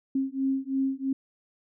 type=beating tone pair; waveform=sine; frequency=266.9 / 269.9 Hz; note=C4 / C#4; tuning=+35 / -46 cents; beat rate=3 Hz; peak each=-28 dBFS; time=0.15-1.13 s; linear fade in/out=5 ms; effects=none

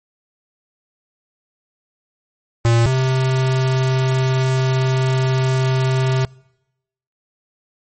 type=tone pair in turn; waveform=square; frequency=116.54 / 130.81 Hz; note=A#2 / C3; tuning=0 / 0 cents; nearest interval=major second; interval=200 cents; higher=second; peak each=-12 / -15 dBFS; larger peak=first; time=2.65-2.86 / 2.86-6.25 s; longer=second; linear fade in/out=0 ms; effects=noise-tail reverb RT60 0.9 s tail -25 dB re dry + MP3 32 kbps

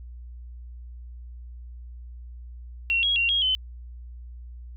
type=tone with pitch steps; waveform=sine; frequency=2734 / 3305 / 2758 / 3272 / 3048 Hz; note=F7 / G#7 / F7 / G#7 / G7; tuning=-37 / -9 / -22 / -26 / -49 cents; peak=-20 dBFS; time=2.9-3.55 s; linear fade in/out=0 ms; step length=130 ms; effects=added 60 Hz sine -38 dBFS peak until 4.76 s

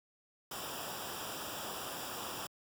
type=noise with comb filter; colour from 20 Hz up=pink; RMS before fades=-42 dBFS; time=0.51-2.47 s; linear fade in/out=5 ms; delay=0.47 ms; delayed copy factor=-0.75; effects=high-pass 80 Hz 12 dB/octave

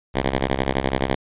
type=ring-modulated tone; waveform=5% pulse; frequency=66.8 Hz; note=C2; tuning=36 cents sharp; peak=-6 dBFS; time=0.14-1.15 s; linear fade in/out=5 ms; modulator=60.9 Hz; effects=resampled to 8000 Hz

